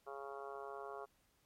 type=harmonic tone; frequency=138.4 Hz; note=C#3; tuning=2 cents flat; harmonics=3 / 4 / 5 / 6 / 7 / 8 / 9 / 10; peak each=-49 / -54 / -51 / -55 / -58 / -52 / -59 / -57 dBFS; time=0.06-1.06 s; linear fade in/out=20 ms; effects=pink hiss -75 dBFS RMS until 1.45 s + MP3 64 kbps